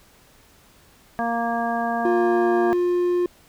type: harmonic tone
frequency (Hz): 233.1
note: A#3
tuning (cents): 0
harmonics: 1 / 2 / 3 / 4 / 5 / 7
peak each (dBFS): -27 / -34 / -24 / -31 / -32 / -31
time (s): 1.19-2.73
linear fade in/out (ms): 0
type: tone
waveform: triangle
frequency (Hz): 354.2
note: F4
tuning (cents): +24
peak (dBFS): -16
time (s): 2.05-3.26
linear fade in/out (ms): 2
effects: pink hiss -54 dBFS RMS until 3.48 s